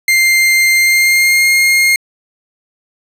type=tone with pitch glide; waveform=40% pulse; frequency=2098 to 2132 Hz; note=C7 to C7; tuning=+4 to +32 cents; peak=-7 dBFS; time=0.08-1.96 s; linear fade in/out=2 ms; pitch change=+28 cents; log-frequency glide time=0.78-1.5 s; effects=resampled to 32000 Hz + 7-bit